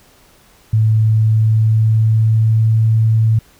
sine tone with pitch glide, 109.7 to 111.23 Hz, A2 to A2, -5 to +19 cents, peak -9 dBFS, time 0.73-3.39 s, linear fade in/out 5 ms, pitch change +24 cents, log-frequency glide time 1.19-2.82 s, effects pink hiss -49 dBFS RMS until 3.59 s

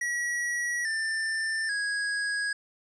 square tone with pitch steps, 1922 / 1783 / 1654 Hz, B6 / A6 / G#6, -48 / +22 / -8 cents, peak -28 dBFS, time 0.01-2.53 s, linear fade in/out 5 ms, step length 840 ms, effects resampled to 22050 Hz

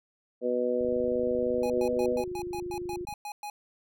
harmonic tone, 123.47 Hz, B2, in tune, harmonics 2 / 3 / 4 / 5, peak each -33 / -32 / -27 / -34 dBFS, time 0.41-2.25 s, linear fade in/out 50 ms
click train, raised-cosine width 5 ms, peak -34 dBFS, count 61, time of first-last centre 0.81-3.127 s, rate 25.9 Hz
square tone bursts, 831 Hz, G#5, 1 cent sharp, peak -36 dBFS, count 11, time 1.63-3.5 s, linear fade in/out 2 ms, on 70 ms, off 110 ms
sine tone with pitch glide, 366.1 to 354.7 Hz, F#4 to F4, -18 to +27 cents, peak -33 dBFS, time 1.65-3.05 s, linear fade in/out 10 ms, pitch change -55 cents, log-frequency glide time 2.2-2.41 s
effects none

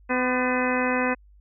harmonic tone with a mistuned harmonic, 252.7 Hz, B3, 40 cents sharp, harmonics 1 / 2 / 3 / 4 / 5 / 6 / 7 / 8 / 10, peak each -26 / -27 / -32 / -30 / -35 / -31 / -32 / -32 / -32 dBFS, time 0.09-1.15 s, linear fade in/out 20 ms, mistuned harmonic 5, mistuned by -62 cents, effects added 50 Hz sine -50 dBFS peak until 1.4 s

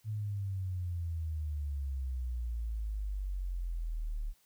sine exponential sweep, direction down, 109.2 to 36.18 Hz, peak -33 dBFS, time 0.04-4.34 s, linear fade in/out 50 ms, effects white hiss -69 dBFS RMS until 4.45 s

